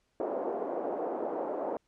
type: band-pass noise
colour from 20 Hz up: white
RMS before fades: -34 dBFS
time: 0.2-1.77 s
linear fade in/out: 2 ms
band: 310 to 710 Hz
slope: 24 dB/octave
effects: pink hiss -75 dBFS RMS until 1.87 s + low-pass 8000 Hz 12 dB/octave